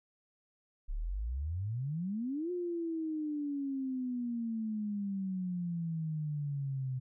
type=exponential two-way sweep; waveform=sine; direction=up then down; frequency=32.7 to 360 to 127.4 Hz; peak=-33 dBFS; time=0.88-7 s; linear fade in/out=20 ms; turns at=2.51 s; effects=none